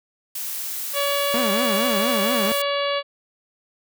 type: noise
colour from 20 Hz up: blue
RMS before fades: -29 dBFS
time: 0.35-2.62 s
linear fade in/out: 5 ms
type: harmonic tone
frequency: 567 Hz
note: C#5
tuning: 39 cents sharp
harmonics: 1 / 2 / 3 / 4 / 5 / 6 / 7 / 8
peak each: -23 / -27 / -33 / -32 / -31 / -31 / -36 / -38 dBFS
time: 0.93-3.03 s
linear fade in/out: 50 ms
type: tone with vibrato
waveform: sawtooth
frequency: 224.5 Hz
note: A3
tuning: 35 cents sharp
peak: -19 dBFS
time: 1.34-2.52 s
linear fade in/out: 0 ms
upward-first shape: triangle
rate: 4.3 Hz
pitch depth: 260 cents each way
effects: none